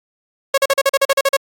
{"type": "tone bursts", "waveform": "sawtooth", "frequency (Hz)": 549, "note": "C#5", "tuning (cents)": -17, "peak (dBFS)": -7, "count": 11, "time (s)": [0.54, 1.368], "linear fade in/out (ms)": 5, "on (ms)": 38, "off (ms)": 41, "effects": ["AAC 48 kbps"]}